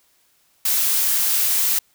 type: noise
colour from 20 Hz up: blue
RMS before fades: -19 dBFS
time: 0.65-1.79 s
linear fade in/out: 5 ms
effects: white hiss -61 dBFS RMS until 1.94 s